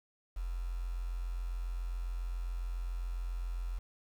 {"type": "tone with quantisation", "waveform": "sine", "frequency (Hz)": 43.65, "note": "F1", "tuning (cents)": 0, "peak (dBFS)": -34, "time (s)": [0.36, 3.79], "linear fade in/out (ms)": 10, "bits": 9, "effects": []}